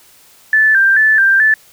sine tone with vibrato, 1661.2 Hz, G#6, in tune, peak -7 dBFS, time 0.53-1.54 s, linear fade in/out 2 ms, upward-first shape square, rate 2.3 Hz, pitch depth 87 cents each way, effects white hiss -46 dBFS RMS until 1.72 s

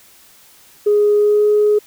sine tone with pitch glide, 415.3 to 419.2 Hz, G#4 to G#4, 0 to +16 cents, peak -9 dBFS, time 0.86-1.79 s, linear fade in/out 10 ms, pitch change +16 cents, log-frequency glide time 1.17-1.45 s, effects tanh soft clip ceiling -5 dBFS + white hiss -47 dBFS RMS until 1.86 s

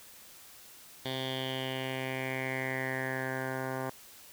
10% pulse tone with low-pass filter sweep, 131.2 Hz, C3, 5 cents sharp, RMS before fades -35 dBFS, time 1.05-3.9 s, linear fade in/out 5 ms, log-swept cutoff 3700 to 1300 Hz, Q 5.6, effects white hiss -53 dBFS RMS until 4.32 s

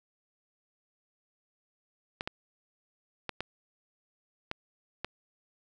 clicks, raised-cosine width 0.3 ms, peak -17 dBFS, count 6, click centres 2.209 / 2.275 / 3.293 / 3.406 / 4.514 / 5.046 s, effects none

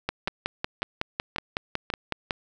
two click trains, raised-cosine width 0.3 ms, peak -10 / -13 dBFS, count 13 / 4, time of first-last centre 0.09-2.308 / 0.28-1.902 s, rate 5.41 / 1.85 Hz, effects none

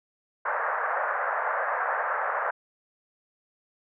white band-pass noise, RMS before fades -28 dBFS, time 0.45-2.51 s, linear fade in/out 10 ms, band 520 to 1700 Hz, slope 48 dB/octave, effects none

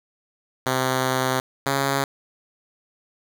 5% pulse tone pair in turn, 130 / 137.73 Hz, C3 / C#3, -11 / -11 cents, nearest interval minor second, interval 100 cents, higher second, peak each -9 / -9 dBFS, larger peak neither, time 0.66-1.4 / 1.66-2.04 s, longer first, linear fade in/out 2 ms, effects none

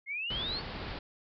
sine exponential sweep, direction up, 2102 to 4561 Hz, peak -33 dBFS, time 0.06-0.62 s, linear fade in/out 50 ms
pink low-pass noise, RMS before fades -40 dBFS, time 0.3-0.99 s, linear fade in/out 5 ms, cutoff 4900 Hz, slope 96 dB/octave
effects none

